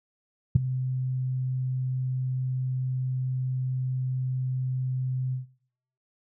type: tone with ADSR envelope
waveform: sine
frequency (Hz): 128.9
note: C3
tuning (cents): -26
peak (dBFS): -9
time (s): 0.55-5.46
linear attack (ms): 10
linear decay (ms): 8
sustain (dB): -17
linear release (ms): 130
effects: noise-tail reverb RT60 0.7 s tail -21 dB re dry + tanh soft clip ceiling -7 dBFS